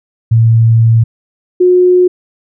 sine tone pair in turn, 114 / 361.9 Hz, A#2 / F#4, -38 / -38 cents, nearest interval octave + minor sixth, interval 2000 cents, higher second, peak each -4 dBFS, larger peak neither, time 0.31-1.04 / 1.6-2.08 s, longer first, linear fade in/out 10 ms, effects none

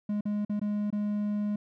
triangle tone with dropouts, 207.7 Hz, G#3, in tune, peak -25 dBFS, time 0.09-1.56 s, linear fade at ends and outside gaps 5 ms, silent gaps 0.209-0.254 / 0.45-0.495 / 0.596-0.614 / 0.904-0.926 s, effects none

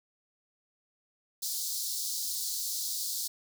pink high-pass noise, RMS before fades -34 dBFS, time 1.42-3.28 s, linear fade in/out 10 ms, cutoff 4100 Hz, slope 48 dB/octave, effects none

